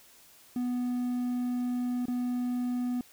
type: tone with dropouts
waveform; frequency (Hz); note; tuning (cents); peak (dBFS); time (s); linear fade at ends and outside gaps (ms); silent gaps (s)
triangle; 246.6; B3; -2; -26; 0.56-3.01; 2; 2.056-2.082
effects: white hiss -57 dBFS RMS until 3.12 s